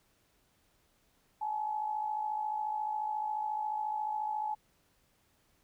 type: tone with amplitude modulation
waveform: sine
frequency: 854 Hz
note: G#5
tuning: 48 cents sharp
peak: -29 dBFS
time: 1.41-4.55 s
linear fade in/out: 10 ms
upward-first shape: sine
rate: 54.2 Hz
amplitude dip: 60%
effects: pink hiss -71 dBFS RMS until 5.63 s